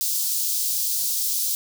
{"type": "high-pass noise", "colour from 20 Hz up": "white", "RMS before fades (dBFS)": -24, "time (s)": [0.01, 1.55], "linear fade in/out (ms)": 0, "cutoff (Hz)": 4300, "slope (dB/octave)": 24, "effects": []}